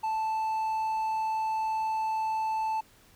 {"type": "tone", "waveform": "triangle", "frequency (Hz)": 879, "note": "A5", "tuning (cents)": -2, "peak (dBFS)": -25, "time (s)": [0.03, 2.81], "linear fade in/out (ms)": 10, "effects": ["pink hiss -59 dBFS RMS until 3.15 s"]}